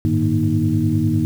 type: tone cluster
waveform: sine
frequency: 99.7 / 109.6 / 153.8 / 235.6 / 313 Hz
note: G2 / A2 / D#3 / A#3 / D#4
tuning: +30 / -6 / -20 / +19 / +10 cents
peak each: -21 dBFS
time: 0.05-1.25 s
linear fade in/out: 0 ms
effects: tanh soft clip ceiling -3 dBFS + 7-bit